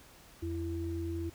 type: tone pair together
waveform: sine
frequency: 85.23 / 334.5 Hz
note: F2 / E4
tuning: -42 / +25 cents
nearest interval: 2 octaves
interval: 2367 cents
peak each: -36 / -36 dBFS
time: 0.42-1.3 s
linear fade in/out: 10 ms
effects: pink hiss -57 dBFS RMS until 1.34 s